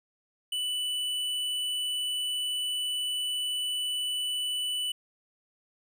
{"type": "tone with hard clipping", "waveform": "sine", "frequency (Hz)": 2977, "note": "F#7", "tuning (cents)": 10, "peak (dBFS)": -30, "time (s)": [0.52, 4.92], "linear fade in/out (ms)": 5, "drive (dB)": 10, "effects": []}